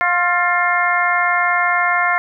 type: harmonic tone with a mistuned harmonic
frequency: 353.7 Hz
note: F4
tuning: 22 cents sharp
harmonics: 2 / 3 / 4 / 5 / 6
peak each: -20 / -20 / -20 / -20 / -20 dBFS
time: 0.01-2.18 s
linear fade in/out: 0 ms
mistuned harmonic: 4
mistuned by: -32 cents
effects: none